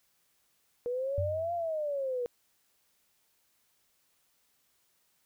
sine exponential two-way sweep, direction up then down, 478.1 to 698.5 to 478.1 Hz, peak -30 dBFS, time 0.86-2.26 s, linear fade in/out 0 ms, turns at 1.54 s
sine tone with exponential decay, 92.5 Hz, F#2, in tune, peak -27 dBFS, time 1.18-1.69 s, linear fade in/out 0 ms, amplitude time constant 110 ms
effects white hiss -72 dBFS RMS until 5.25 s

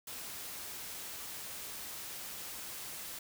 white noise, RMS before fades -44 dBFS, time 0.07-3.19 s, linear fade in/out 5 ms, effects none

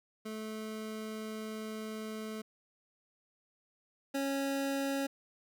25% pulse tone pair in turn, 217.5 / 275.1 Hz, A3 / C#4, -20 / -13 cents, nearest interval major third, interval 407 cents, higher second, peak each -35 / -28 dBFS, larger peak second, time 0.25-2.42 / 4.14-5.07 s, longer first, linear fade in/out 10 ms, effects none

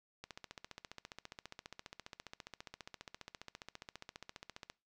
click train, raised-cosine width 0.2 ms, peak -29 dBFS, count 67, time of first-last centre 0.24-4.699 s, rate 14.8 Hz, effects noise-tail reverb RT60 0.3 s tail -22 dB re dry

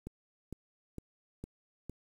click train, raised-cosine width 3 ms, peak -28 dBFS, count 5, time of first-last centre 0.07-1.896 s, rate 2.19 Hz, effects 9-bit

